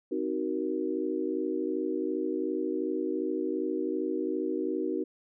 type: chord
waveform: sine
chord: C half-diminished seventh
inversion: none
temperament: just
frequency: 261.6 / 314 / 376.7 / 470.9 Hz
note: C4 / Eb4 / Gb4 / Bb4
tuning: 0 / +16 / +31 / +18 cents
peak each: -36 / -32 / -32 / -36 dBFS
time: 0.11-5.04 s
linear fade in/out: 10 ms
effects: none